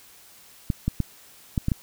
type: clicks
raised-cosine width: 5 ms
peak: -10 dBFS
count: 6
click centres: 0.702 / 0.88 / 1.003 / 1.578 / 1.684 / 1.718 s
effects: white hiss -51 dBFS RMS until 1.82 s